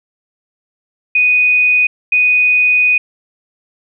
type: tone bursts at uneven times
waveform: sine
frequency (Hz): 2485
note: D#7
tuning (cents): -3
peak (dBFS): -8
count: 2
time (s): 1.15-1.87 / 2.12-2.98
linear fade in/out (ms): 5
effects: none